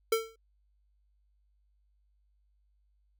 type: tone with exponential decay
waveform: square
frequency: 449 Hz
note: A4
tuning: 35 cents sharp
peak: -22 dBFS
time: 0.12-0.36 s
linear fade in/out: 5 ms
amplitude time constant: 51 ms
effects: noise-tail reverb RT60 0.1 s tail -26 dB re dry + added 50 Hz sine -67 dBFS peak until 3.19 s